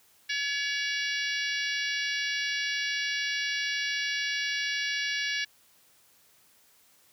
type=harmonic tone; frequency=567 Hz; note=C#5; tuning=39 cents sharp; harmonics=3 / 4 / 5 / 6 / 7 / 8 / 9 / 10; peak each=-32 / -34 / -36 / -38 / -39 / -40 / -41 / -42 dBFS; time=0.29-5.45 s; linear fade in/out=10 ms; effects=white hiss -62 dBFS RMS until 7.12 s + high-pass 60 Hz 12 dB/octave